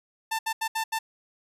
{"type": "tone bursts at uneven times", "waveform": "sawtooth", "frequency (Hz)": 891, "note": "A5", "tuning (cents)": 22, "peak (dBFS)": -22, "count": 5, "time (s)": [[0.31, 0.39], [0.46, 0.53], [0.61, 0.68], [0.75, 0.84], [0.92, 0.99]], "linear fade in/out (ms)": 10, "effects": ["resampled to 32000 Hz"]}